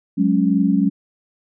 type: chord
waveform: sine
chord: F# suspended second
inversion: none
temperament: equal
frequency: 185 / 207.7 / 277.2 Hz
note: F#3 / G#3 / C#4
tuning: 0 / 0 / 0 cents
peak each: -18 dBFS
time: 0.17-0.9 s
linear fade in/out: 20 ms
effects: none